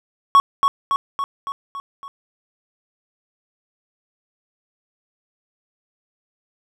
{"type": "tone with echo", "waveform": "triangle", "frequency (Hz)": 1110, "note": "C#6", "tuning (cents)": 2, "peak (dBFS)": -6, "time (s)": [0.35, 0.4], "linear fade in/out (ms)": 0, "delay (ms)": 280, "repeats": 6, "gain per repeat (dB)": -4, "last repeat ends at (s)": 2.08, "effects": []}